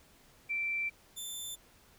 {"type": "tone pair in turn", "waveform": ["sine", "15% pulse"], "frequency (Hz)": [2342, 3540], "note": ["D7", "A7"], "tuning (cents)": [-5, 10], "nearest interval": "perfect fifth", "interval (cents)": 715, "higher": "second", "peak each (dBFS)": [-31, -32], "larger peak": "first", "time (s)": [[0.49, 0.9], [1.16, 1.56]], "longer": "first", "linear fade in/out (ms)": 20, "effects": ["pink hiss -62 dBFS RMS until 1.98 s"]}